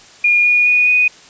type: tone with pitch steps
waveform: sine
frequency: 2427 / 2445 / 2464 / 2482 Hz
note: D#7 / D#7 / D#7 / D#7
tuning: -44 / -31 / -17 / -5 cents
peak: -9 dBFS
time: 0.24-1.08 s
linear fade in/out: 5 ms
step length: 210 ms
effects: white hiss -42 dBFS RMS until 1.29 s + resampled to 16000 Hz